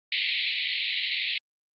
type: band-pass noise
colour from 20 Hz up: pink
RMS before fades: -28 dBFS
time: 0.12-1.38 s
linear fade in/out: 2 ms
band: 2000 to 4300 Hz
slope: 96 dB/octave
effects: Opus 32 kbps